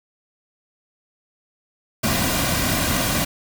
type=noise with comb filter; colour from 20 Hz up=pink; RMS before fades=-21 dBFS; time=2.03-3.25 s; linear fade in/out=10 ms; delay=2.3 ms; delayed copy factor=-0.6; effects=none